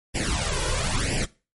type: noise with flanger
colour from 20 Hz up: pink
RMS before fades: -25 dBFS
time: 0.14-1.26 s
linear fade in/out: 20 ms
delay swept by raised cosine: 0.38 to 2.08 ms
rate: 1 Hz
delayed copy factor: +0.85
effects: noise-tail reverb RT60 0.3 s tail -20 dB re dry + MP3 48 kbps